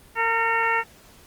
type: harmonic tone with a mistuned harmonic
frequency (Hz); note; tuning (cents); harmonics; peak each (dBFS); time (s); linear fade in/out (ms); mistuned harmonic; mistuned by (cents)
457.1; A#4; -34; 1 / 2 / 3 / 4 / 5 / 6; -30 / -24 / -26 / -25 / -28 / -30; 0.15-0.84; 50; 5; -58
effects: pink hiss -51 dBFS RMS until 1.26 s + Opus 32 kbps